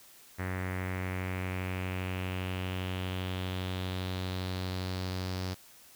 sawtooth tone with low-pass filter sweep, 92.5 Hz, F#2, in tune, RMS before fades -35 dBFS, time 0.38-5.55 s, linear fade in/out 20 ms, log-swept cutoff 1900 to 5000 Hz, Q 3.6, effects white hiss -56 dBFS RMS until 5.95 s

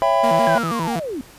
triangle chord, C# half-diminished seventh, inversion none, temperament just, 554.4 / 665.2 / 798.3 / 997.9 Hz, C#5 / E5 / G5 / B5, 0 / +16 / +31 / +18 cents, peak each -20 / -16 / -19 / -18 dBFS, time 0.02-0.58 s, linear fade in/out 0 ms
sawtooth tone with vibrato, 196 Hz, G3, in tune, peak -18 dBFS, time 0.23-1 s, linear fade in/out 10 ms, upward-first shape square, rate 6.2 Hz, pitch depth 300 cents each way
sine linear sweep, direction down, 1648 to 237 Hz, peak -24 dBFS, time 0.47-1.21 s, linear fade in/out 0 ms
effects pink hiss -45 dBFS RMS until 1.38 s + resampled to 32000 Hz

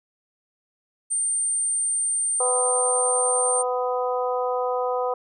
sine tone, 8870 Hz, C#9, in tune, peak -21 dBFS, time 1.1-3.63 s, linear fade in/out 20 ms
harmonic tone, 250 Hz, B3, 21 cents sharp, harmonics 2 / 3 / 4 / 5, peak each -24 / -28 / -30 / -32 dBFS, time 2.4-5.14 s, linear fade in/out 5 ms
effects none

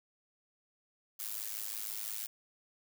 blue noise with amplitude modulation, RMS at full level -36 dBFS, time 1.19-2.27 s, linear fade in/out 10 ms, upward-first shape sine, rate 106 Hz, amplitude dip 95%, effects none

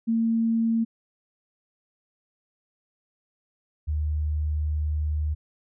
sine tone pair in turn, 227.4 / 75.89 Hz, A#3 / D#2, -43 / -43 cents, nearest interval octave + perfect fifth, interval 1900 cents, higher first, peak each -20 / -23 dBFS, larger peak first, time 0.07-0.85 / 3.87-5.35 s, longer second, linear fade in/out 20 ms, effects none

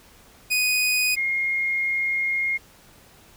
sawtooth / sine tone pair in turn, 2489 / 2139 Hz, D#7 / C7, 0 / +38 cents, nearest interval minor third, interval 262 cents, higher first, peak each -16 / -21 dBFS, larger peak first, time 0.5-1.16 / 1.16-2.58 s, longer second, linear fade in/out 20 ms, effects pink hiss -52 dBFS RMS until 3.36 s

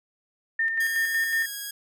sine tone with tremolo, 1812 Hz, A#6, 50 cents flat, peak -21 dBFS, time 0.59-1.46 s, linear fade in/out 5 ms, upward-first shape square, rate 5.4 Hz, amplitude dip 40%
5% pulse tone with pitch glide, 1630 to 1648 Hz, G#6 to G#6, -33 to -14 cents, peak -22 dBFS, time 0.8-1.71 s, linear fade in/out 5 ms, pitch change +19 cents, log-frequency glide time 0.97-1.17 s
effects none

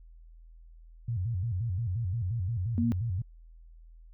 sine tone with vibrato, 103 Hz, G#2, 14 cents flat, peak -28 dBFS, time 1.08-3.22 s, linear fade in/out 5 ms, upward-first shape square, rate 5.7 Hz, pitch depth 220 cents each way
sine tone, 234.3 Hz, A#3, 9 cents sharp, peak -25 dBFS, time 2.78-2.92 s, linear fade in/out 0 ms
effects added 41 Hz sine -49 dBFS peak until 4.13 s

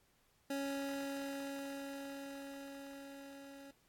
25% pulse tone with level ramp, 277.2 Hz, C#4, in tune, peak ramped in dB -33 to -48 dBFS, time 0.5-3.71 s, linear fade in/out 5 ms, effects pink hiss -73 dBFS RMS until 3.88 s + AAC 64 kbps

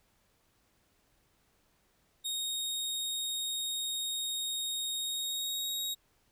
sawtooth tone with pitch glide, 3731 to 3779 Hz, A#7 to A#7, +1 to +23 cents, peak -30 dBFS, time 2.24-5.95 s, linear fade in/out 20 ms, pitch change +22 cents, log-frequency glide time 4.96-5.76 s, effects pink hiss -71 dBFS RMS until 6.31 s

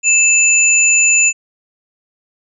sine tone pair together, 2635 / 7015 Hz, E7 / A8, -1 / -6 cents, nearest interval octave + perfect fourth, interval 1695 cents, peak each -11 dBFS, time 0.03-1.33 s, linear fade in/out 50 ms, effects none

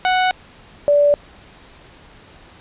sawtooth / sine tone pair in turn, 740 / 580.9 Hz, F#5 / D5, 0 / -19 cents, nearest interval major third, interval 419 cents, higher first, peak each -10 dBFS, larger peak neither, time 0.05-0.31 / 0.88-1.14 s, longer neither, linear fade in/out 0 ms, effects pink hiss -45 dBFS RMS until 2.6 s + resampled to 8000 Hz

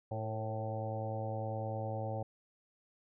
harmonic tone with a mistuned harmonic, 109.8 Hz, A2, 3 cents flat, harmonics 1 / 2 / 3 / 4 / 5 / 6 / 7 / 8, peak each -38 / -48 / -49 / -48 / -41 / -49 / -43 / -52 dBFS, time 0.11-2.23 s, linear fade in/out 5 ms, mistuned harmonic 4, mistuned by +43 cents, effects none

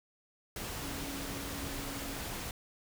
sine tone in noise, 278 Hz, C#4, 5 cents sharp, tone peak -44 dBFS, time 0.82-2.17 s, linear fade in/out 2 ms, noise pink, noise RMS -40 dBFS, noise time 0.56-2.51 s, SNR -7 dB, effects none

